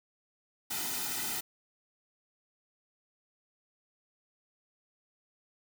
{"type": "noise with comb filter", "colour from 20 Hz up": "white", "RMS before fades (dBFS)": -35, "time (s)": [0.7, 1.41], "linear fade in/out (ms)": 10, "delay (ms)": 1.8, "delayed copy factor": -1, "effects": []}